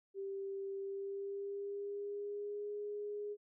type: tone with pitch glide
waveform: sine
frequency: 392 to 413.9 Hz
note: G4 to G#4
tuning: 0 to -6 cents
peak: -39 dBFS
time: 0.14-3.37 s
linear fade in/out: 50 ms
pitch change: +94 cents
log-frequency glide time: 0.79-2.71 s
effects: none